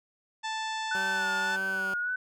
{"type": "harmonic tone", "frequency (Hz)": 880, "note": "A5", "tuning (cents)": 0, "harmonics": [1, 2, 3, 4, 5, 6, 7, 8, 9], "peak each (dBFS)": [-33, -37, -43, -40, -46, -47, -50, -51, -52], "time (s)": [0.43, 1.57], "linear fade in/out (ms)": 20}
{"type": "tone with vibrato", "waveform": "sine", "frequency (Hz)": 1482, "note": "F#6", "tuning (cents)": 2, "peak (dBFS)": -28, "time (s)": [0.91, 2.16], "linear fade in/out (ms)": 5, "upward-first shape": "sine", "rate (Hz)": 1.7, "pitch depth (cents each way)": 57}
{"type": "tone", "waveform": "10% pulse", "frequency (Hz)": 191.9, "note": "G3", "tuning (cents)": -37, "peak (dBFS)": -29, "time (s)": [0.95, 1.94], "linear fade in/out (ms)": 0}
{"effects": []}